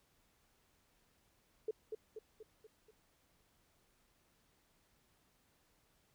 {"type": "tone with echo", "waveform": "sine", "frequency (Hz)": 435.4, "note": "A4", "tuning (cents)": -18, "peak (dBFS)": -34, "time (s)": [1.68, 1.71], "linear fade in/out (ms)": 5, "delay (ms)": 240, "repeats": 5, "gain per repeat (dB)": -5, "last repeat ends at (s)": 2.91, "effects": ["pink hiss -74 dBFS RMS until 6.14 s"]}